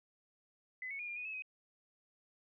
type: tone with pitch steps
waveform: sine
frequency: 2020 / 2210 / 2433 / 2402 / 2475 / 2589 / 2520 Hz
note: B6 / C#7 / D#7 / D7 / D#7 / E7 / D#7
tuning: +39 / -6 / -39 / +38 / -10 / -32 / +21 cents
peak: -40 dBFS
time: 0.82-1.422 s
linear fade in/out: 2 ms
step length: 86 ms
effects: none